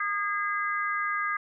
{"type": "harmonic tone", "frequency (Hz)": 408.8, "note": "G#4", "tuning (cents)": -27, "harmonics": [3, 4, 5], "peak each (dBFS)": [-29, -31, -33], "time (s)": [0, 1.37], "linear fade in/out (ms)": 5, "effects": []}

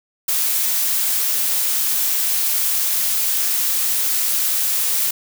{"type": "noise", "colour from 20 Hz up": "blue", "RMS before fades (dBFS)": -19, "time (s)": [0.28, 5.11], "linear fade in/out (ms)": 5, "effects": []}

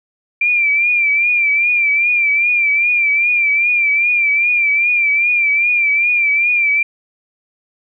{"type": "tone with vibrato", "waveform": "sine", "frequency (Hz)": 2367, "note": "D7", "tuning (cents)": 13, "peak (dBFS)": -11, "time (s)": [0.41, 6.83], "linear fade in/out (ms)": 5, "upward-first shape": "triangle", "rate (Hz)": 2.5, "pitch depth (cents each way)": 74, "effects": []}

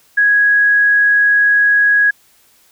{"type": "tone", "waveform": "sine", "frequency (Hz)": 1661.2, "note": "G#6", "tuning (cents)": 0, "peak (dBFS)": -8, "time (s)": [0.17, 2.11], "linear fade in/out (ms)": 10, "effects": ["white hiss -52 dBFS RMS until 2.71 s"]}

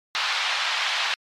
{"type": "band-pass noise", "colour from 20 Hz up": "white", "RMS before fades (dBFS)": -25, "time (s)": [0.15, 1.14], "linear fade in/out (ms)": 0, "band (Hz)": [780, 4100], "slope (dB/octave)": 24, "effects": ["MP3 64 kbps"]}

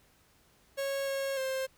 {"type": "tone with pitch steps", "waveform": "45% pulse", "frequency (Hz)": [550, 546, 528], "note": ["C#5", "C#5", "C5"], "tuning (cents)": [-14, -26, 16], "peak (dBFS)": -31, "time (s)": [0.77, 1.67], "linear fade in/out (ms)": 20, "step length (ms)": 300, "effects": ["pink hiss -65 dBFS RMS until 1.77 s"]}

